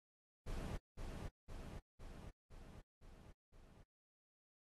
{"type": "noise with echo", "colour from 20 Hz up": "brown", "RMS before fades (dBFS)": -44, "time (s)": [0.46, 0.78], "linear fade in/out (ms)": 20, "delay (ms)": 510, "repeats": 6, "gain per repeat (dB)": -3, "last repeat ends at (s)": 3.84, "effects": ["AAC 32 kbps"]}